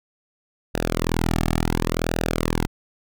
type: tone with flanger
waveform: sawtooth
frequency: 41.1 Hz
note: E1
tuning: 4 cents flat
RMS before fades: -23 dBFS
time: 0.74-2.67 s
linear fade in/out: 10 ms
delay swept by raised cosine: 0.92 to 2.02 ms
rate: 0.7 Hz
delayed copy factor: -0.85
effects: none